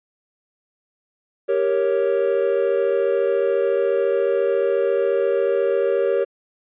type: chord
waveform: triangle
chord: G diminished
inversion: none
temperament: equal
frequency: 392 / 466.2 / 554.4 Hz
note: G4 / Bb4 / Db5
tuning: 0 / 0 / 0 cents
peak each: -19 dBFS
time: 1.48-6.25 s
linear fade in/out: 20 ms
effects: tanh soft clip ceiling -6 dBFS + resampled to 8000 Hz